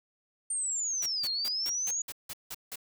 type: linear two-way sweep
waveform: sine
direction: down then up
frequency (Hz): 8870 to 4186 to 6830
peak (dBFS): -29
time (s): 0.5-2.02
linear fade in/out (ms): 5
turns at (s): 1.31
type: noise bursts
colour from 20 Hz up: white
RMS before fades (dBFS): -39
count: 9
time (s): 1.02-2.758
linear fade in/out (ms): 5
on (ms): 42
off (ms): 170
effects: none